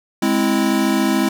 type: chord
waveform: square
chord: Ab augmented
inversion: none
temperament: equal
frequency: 207.7 / 261.6 / 329.6 Hz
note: Ab3 / C4 / E4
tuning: 0 / 0 / 0 cents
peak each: -20 dBFS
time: 0.22-1.29 s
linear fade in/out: 5 ms
effects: none